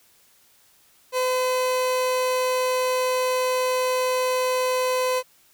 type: tone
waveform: 30% pulse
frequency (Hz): 509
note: C5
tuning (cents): -48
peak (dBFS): -18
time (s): 1.12-5.23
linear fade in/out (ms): 50
effects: white hiss -58 dBFS RMS until 5.53 s